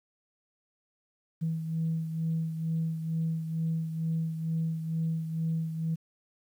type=beating tone pair; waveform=sine; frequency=161.8 / 164 Hz; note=E3 / E3; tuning=-32 / -9 cents; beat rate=2.2 Hz; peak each=-28 / -36 dBFS; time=1.41-5.96 s; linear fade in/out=20 ms; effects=tanh soft clip ceiling -22 dBFS + 10-bit